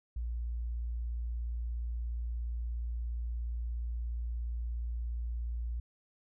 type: tone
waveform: sine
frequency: 58.5 Hz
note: A#1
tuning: 7 cents sharp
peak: -33 dBFS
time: 0.16-5.8 s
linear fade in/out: 5 ms
effects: none